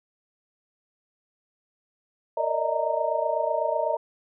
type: tone cluster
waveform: sine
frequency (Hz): 462.7 / 583 / 611 / 639 / 926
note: A#4 / D5 / D#5 / D#5 / A#5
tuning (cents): -13 / -13 / -32 / +46 / -12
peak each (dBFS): -33 / -30 / -29 / -27 / -29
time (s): 2.37-3.97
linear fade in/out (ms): 5
effects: none